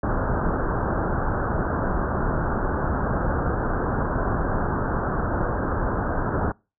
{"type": "low-pass noise", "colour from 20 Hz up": "pink", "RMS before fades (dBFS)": -24, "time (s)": [0.03, 6.52], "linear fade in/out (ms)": 5, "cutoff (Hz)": 1600, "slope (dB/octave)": 96, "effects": ["noise-tail reverb RT60 0.3 s tail -26 dB re dry"]}